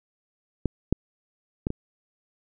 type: clicks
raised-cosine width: 3 ms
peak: -10 / -7 / -12 / -16 dBFS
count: 4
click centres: 0.657 / 0.926 / 1.669 / 1.704 s
effects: none